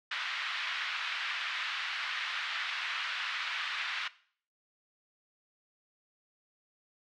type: band-pass noise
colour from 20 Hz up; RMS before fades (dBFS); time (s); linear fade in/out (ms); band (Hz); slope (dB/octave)
pink; -36; 0.11-4.08; 5; 1300 to 3700; 24
effects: noise-tail reverb RT60 0.5 s tail -18 dB re dry